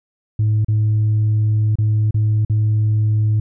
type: tone with dropouts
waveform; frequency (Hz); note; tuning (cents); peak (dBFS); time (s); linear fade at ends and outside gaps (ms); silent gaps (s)
sine; 107.4; A2; -41; -11; 0.39-3.4; 5; 0.647-0.683 / 1.756-1.785 / 2.109-2.143 / 2.45-2.497
effects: tanh soft clip ceiling -11 dBFS